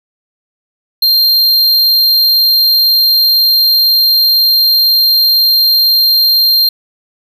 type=tone; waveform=square; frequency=4186 Hz; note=C8; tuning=in tune; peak=-7 dBFS; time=1.02-6.69 s; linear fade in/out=5 ms; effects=none